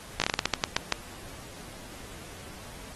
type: slowing click train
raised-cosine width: 0.2 ms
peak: -6 dBFS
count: 12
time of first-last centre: 0.2-0.924 s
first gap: 17 ms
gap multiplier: 1.25
effects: pink hiss -46 dBFS RMS until 2.95 s + AAC 32 kbps